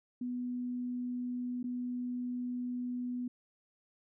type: tone with dropouts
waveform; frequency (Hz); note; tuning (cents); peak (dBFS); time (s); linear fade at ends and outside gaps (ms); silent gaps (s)
sine; 246.9; B3; 0; -34; 0.21-3.28; 5; 1.63-1.64
effects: none